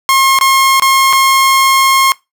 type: tone with dropouts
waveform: sawtooth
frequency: 1074 Hz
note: C6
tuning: 45 cents sharp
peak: -3 dBFS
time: 0.09-2.12 s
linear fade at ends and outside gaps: 0 ms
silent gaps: 0.388-0.411 / 0.798-0.822 / 1.128-1.132 s
effects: noise-tail reverb RT60 0.2 s tail -21 dB re dry